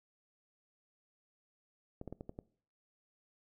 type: clicks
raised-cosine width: 2 ms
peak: -30 dBFS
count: 6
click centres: 2.014 / 2.077 / 2.126 / 2.209 / 2.294 / 2.389 s
effects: noise-tail reverb RT60 0.5 s tail -21 dB re dry